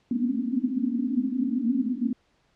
white band-pass noise, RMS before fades -26 dBFS, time 0.11-2.13 s, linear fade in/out 5 ms, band 230 to 270 Hz, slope 96 dB/octave, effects pink hiss -67 dBFS RMS until 2.55 s + low-pass 5000 Hz 12 dB/octave

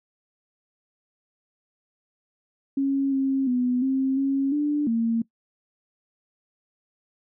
sine tone with pitch steps, 274.2 / 269.2 / 248.7 / 266 / 273.1 / 294.5 / 229 Hz, C#4 / C4 / B3 / C4 / C#4 / D4 / A#3, -19 / +49 / +12 / +29 / -26 / +5 / -31 cents, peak -20 dBFS, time 2.77-5.22 s, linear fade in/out 5 ms, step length 350 ms, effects noise-tail reverb RT60 0.1 s tail -21 dB re dry

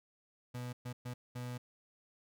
35% pulse tone bursts at uneven times, 123.47 Hz, B2, in tune, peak -38 dBFS, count 4, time 0.54-0.73 / 0.85-0.93 / 1.05-1.14 / 1.35-1.58 s, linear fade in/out 10 ms, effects none

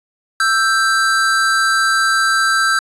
square tone pair together, 1324.8 / 1570 Hz, E6 / G6, +8 / +2 cents, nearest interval minor third, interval 294 cents, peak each -17 / -15 dBFS, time 0.4-2.79 s, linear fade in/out 2 ms, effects resampled to 24000 Hz

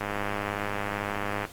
click train, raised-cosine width 0.5 ms, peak -15 dBFS, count 148, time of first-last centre 0.01-1.451 s, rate 102 Hz, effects pink hiss -48 dBFS RMS until 1.52 s + AAC 64 kbps

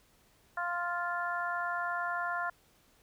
harmonic tone, 349.2 Hz, F4, in tune, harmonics 2 / 3 / 4 / 5, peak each -37 / -37 / -35 / -40 dBFS, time 0.57-2.5 s, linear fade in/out 5 ms, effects pink hiss -66 dBFS RMS until 3.02 s

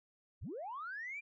sine linear sweep, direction up, 36.71 to 2417 Hz, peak -40 dBFS, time 0.41-1.21 s, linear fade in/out 20 ms, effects tanh soft clip ceiling -36 dBFS

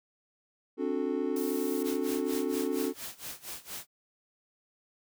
triangle chord, D dominant seventh, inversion third, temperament just, 264.3 / 293.7 / 367.1 / 440.5 Hz, C4 / D4 / F#4 / A4, +18 / 0 / -14 / +2 cents, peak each -32 dBFS, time 0.77-2.94 s, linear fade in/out 50 ms
blue noise, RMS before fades -42 dBFS, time 1.36-1.83 s, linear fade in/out 5 ms
white noise with tremolo, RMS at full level -39 dBFS, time 1.83-3.87 s, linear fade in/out 50 ms, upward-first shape sine, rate 4.3 Hz, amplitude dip 90%
effects none

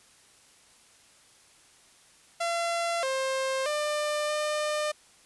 sawtooth tone with pitch steps, 681 / 530 / 598 / 603 Hz, F5 / C5 / D5 / D5, -44 / +22 / +31 / +46 cents, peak -23 dBFS, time 2.4-4.92 s, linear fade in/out 10 ms, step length 630 ms, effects white hiss -58 dBFS RMS until 5.25 s + resampled to 24000 Hz

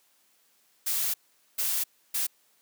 blue noise bursts at uneven times, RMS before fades -28 dBFS, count 3, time 0.86-1.14 / 1.58-1.84 / 2.14-2.27 s, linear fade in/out 10 ms, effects white hiss -66 dBFS RMS until 2.61 s + high-pass 200 Hz 12 dB/octave

